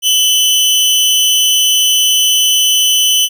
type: tone with amplitude modulation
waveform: sawtooth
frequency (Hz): 3019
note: F#7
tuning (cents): +34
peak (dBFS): -3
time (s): 0.02-3.29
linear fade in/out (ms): 50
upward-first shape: sine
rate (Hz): 295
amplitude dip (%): 50
effects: none